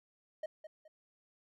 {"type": "tone with echo", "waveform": "triangle", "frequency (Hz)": 622.3, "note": "D#5", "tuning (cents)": 0, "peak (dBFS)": -34, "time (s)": [0.43, 0.46], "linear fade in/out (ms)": 5, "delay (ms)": 210, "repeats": 2, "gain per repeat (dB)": -10, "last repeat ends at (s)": 0.88, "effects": []}